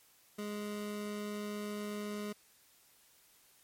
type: tone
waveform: 25% pulse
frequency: 207.9 Hz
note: G#3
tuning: 2 cents sharp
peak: -34 dBFS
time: 0.38-2.33 s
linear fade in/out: 10 ms
effects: white hiss -65 dBFS RMS until 3.63 s + MP3 64 kbps